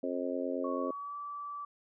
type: harmonic tone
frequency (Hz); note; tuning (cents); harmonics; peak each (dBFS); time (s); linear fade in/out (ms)
89.2; F2; +37; 3 / 4 / 5 / 6 / 7; -36 / -40 / -40 / -37 / -40; 0.03-0.91; 5
type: tone with pitch glide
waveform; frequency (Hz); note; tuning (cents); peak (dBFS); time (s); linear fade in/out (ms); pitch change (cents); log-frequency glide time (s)
sine; 1108.7 to 1157.8; C#6 to D6; 0 to -25; -38; 0.64-1.65; 5; +75; 0.76-1.16
effects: none